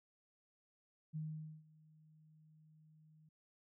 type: tone with ADSR envelope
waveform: sine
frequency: 155.56 Hz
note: D#3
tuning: in tune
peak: -39 dBFS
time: 1.13-3.29 s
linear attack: 30 ms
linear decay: 470 ms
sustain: -24 dB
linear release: 5 ms
effects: none